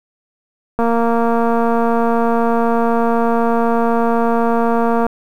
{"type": "click train", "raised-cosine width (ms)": 1, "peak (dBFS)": -4, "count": 993, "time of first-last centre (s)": [0.79, 5.066], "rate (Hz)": 232, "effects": ["7-bit"]}